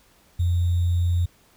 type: tone with sample-and-hold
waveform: sine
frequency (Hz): 87.31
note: F2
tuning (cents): 0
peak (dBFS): -18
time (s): 0.39-1.26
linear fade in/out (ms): 10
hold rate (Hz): 3675
effects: pink hiss -58 dBFS RMS until 1.56 s